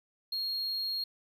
triangle tone, 4266 Hz, C8, 33 cents sharp, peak -30 dBFS, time 0.32-1.04 s, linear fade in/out 5 ms, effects none

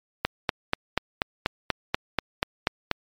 click train, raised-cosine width 0.3 ms, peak -5 dBFS, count 12, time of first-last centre 0.25-2.913 s, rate 4.13 Hz, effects MP3 96 kbps

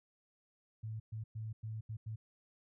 sine tone bursts at uneven times, 109.9 Hz, A2, 2 cents flat, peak -39 dBFS, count 6, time 0.83-1 / 1.12-1.24 / 1.35-1.53 / 1.63-1.81 / 1.89-1.97 / 2.06-2.16 s, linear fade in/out 10 ms, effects none

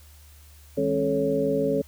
sine tone cluster, 159.8 / 207 / 271.3 / 434.6 / 555 Hz, D#3 / G#3 / C#4 / A4 / C#5, +47 / -5 / -37 / -21 / +2 cents, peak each -32 / -33 / -27 / -25 / -26 dBFS, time 0.77-1.82 s, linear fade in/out 10 ms, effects added 74 Hz sine -48 dBFS peak until 1.87 s + white hiss -55 dBFS RMS until 1.87 s

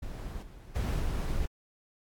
brown noise with level steps, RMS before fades -38 / -47 / -29 / -31 dBFS, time 0.02-1.46 s, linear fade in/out 10 ms, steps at 0.42 / 0.75 / 0.99 s, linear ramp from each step 10 ms, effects AAC 64 kbps

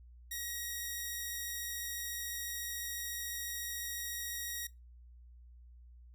5% pulse tone, 1894 Hz, A#6, 27 cents sharp, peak -28 dBFS, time 0.31-4.67 s, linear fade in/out 5 ms, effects noise-tail reverb RT60 0.2 s tail -19 dB re dry + added 60 Hz sine -53 dBFS peak until 6.14 s

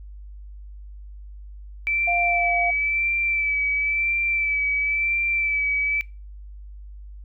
sine tone with vibrato, 2318 Hz, D7, 23 cents flat, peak -20 dBFS, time 1.87-6.01 s, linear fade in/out 0 ms, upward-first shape sine, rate 0.97 Hz, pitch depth 31 cents each way
sine tone, 698.5 Hz, F5, in tune, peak -22 dBFS, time 2.07-2.71 s, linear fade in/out 10 ms
effects noise-tail reverb RT60 0.3 s tail -24 dB re dry + added 50 Hz sine -37 dBFS peak until 7.24 s

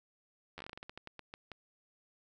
slowing click train, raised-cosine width 0.3 ms, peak -29 dBFS, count 16, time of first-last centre 0.58-1.517 s, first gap 11 ms, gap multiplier 1.22, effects none

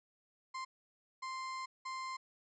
35% pulse tone bursts at uneven times, 1046.5 Hz, C6, in tune, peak -38 dBFS, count 3, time 0.54-0.65 / 1.22-1.66 / 1.85-2.17 s, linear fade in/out 10 ms, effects resampled to 16000 Hz

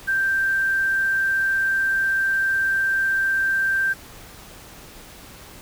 sine tone with quantisation, 1571 Hz, G6, 3 cents sharp, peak -18 dBFS, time 0.07-3.94 s, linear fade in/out 20 ms, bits 7, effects pink hiss -43 dBFS RMS until 5.61 s

